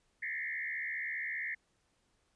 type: tone with frequency modulation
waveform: sine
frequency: 1967 Hz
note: B6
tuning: 7 cents flat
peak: -35 dBFS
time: 0.22-1.55 s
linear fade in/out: 10 ms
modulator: 75 Hz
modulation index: 2.8
effects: pink hiss -75 dBFS RMS until 2.35 s + resampled to 22050 Hz